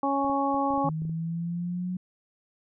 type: harmonic tone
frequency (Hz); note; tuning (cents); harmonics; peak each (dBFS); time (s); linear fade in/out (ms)
277.2; C#4; 0; 1 / 2 / 3 / 4; -28 / -31 / -27 / -30; 0.03-0.89; 2
type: clicks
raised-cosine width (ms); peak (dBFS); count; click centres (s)
3; -32; 10; 0.246 / 0.298 / 0.544 / 0.706 / 0.739 / 0.778 / 0.898 / 1.02 / 1.052 / 1.095
type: exponential sweep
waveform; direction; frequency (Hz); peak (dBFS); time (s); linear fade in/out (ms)
sine; up; 155.56 to 183.5; -28; 0.84-1.97; 5
effects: none